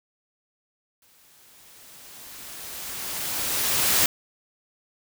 white noise with exponential growth, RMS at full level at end -19 dBFS, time 1.02-4.06 s, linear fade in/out 2 ms, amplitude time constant 660 ms, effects none

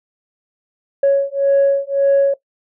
sine beating tone pair, 554 / 555.8 Hz, C#5 / C#5, -1 / +4 cents, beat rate 1.8 Hz, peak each -13 dBFS, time 1.03-2.34 s, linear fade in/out 5 ms, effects noise-tail reverb RT60 0.1 s tail -17 dB re dry + tanh soft clip ceiling -7 dBFS

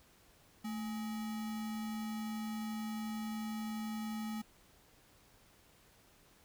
sine tone with sample-and-hold, 219.3 Hz, A3, 6 cents flat, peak -37 dBFS, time 0.64-4.42 s, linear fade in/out 10 ms, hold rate 1050 Hz, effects pink hiss -65 dBFS RMS until 6.44 s

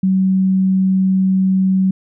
sine tone, 189.3 Hz, F#3, 40 cents sharp, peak -11 dBFS, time 0.03-1.91 s, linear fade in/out 5 ms, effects none

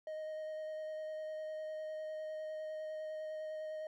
triangle tone with vibrato, 622.3 Hz, D#5, in tune, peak -38 dBFS, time 0.07-3.87 s, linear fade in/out 2 ms, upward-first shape square, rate 9.9 Hz, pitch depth 8 cents each way, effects none

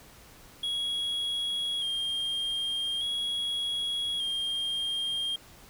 triangle tone with vibrato, 3267 Hz, G#7, 29 cents flat, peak -27 dBFS, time 0.63-5.36 s, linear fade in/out 5 ms, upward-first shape square, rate 0.42 Hz, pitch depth 29 cents each way, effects pink hiss -53 dBFS RMS until 5.69 s

